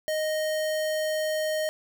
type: tone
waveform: square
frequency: 621 Hz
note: D#5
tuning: 3 cents flat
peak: -26 dBFS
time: 0.08-1.69 s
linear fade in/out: 0 ms
effects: none